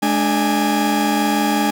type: tone cluster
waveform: 40% pulse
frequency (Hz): 211.8 / 294.5 / 822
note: G#3 / D4 / G#5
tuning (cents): +34 / +5 / -18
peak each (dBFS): -19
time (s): 0.02-1.71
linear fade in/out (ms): 10
effects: none